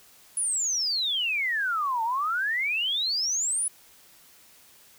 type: exponential two-way sweep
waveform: sine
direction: down then up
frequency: 10330 to 880 to 10330 Hz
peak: -24 dBFS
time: 0.37-3.68 s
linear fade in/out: 2 ms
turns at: 2.03 s
effects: white hiss -55 dBFS RMS until 4.98 s